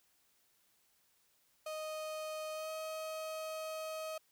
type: tone with pitch glide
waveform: 35% pulse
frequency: 622.3 to 631.4 Hz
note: D#5 to D#5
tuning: 0 to +25 cents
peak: -38 dBFS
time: 1.66-4.18 s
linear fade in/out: 5 ms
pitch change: +25 cents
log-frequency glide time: 2.53-2.7 s
effects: white hiss -73 dBFS RMS until 4.31 s